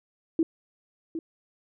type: tone with echo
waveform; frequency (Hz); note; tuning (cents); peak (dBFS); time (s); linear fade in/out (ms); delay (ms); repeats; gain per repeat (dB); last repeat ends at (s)
sine; 326.2; E4; -18; -19; 0.39-0.43; 2; 760; 1; -10; 1.19
effects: none